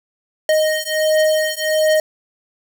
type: beating tone pair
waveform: square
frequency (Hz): 621 / 622.4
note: D#5 / D#5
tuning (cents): -3 / 0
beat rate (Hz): 1.4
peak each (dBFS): -18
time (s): 0.49-2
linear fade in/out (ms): 2
effects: 8-bit